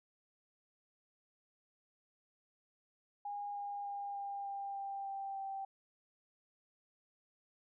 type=tone with pitch steps; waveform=sine; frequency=816 / 810.8 / 805.7 / 800.6 / 795.5 / 790.5 / 785.5 / 780.5 Hz; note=G#5 / G#5 / G5 / G5 / G5 / G5 / G5 / G5; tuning=-31 / -42 / +47 / +36 / +25 / +14 / +3 / -8 cents; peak=-39 dBFS; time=3.25-5.65 s; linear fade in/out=5 ms; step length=300 ms; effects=none